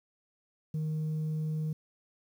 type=tone; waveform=sine; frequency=155.56 Hz; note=D#3; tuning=in tune; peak=-27 dBFS; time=0.74-1.73 s; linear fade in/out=5 ms; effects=tanh soft clip ceiling -29 dBFS + 10-bit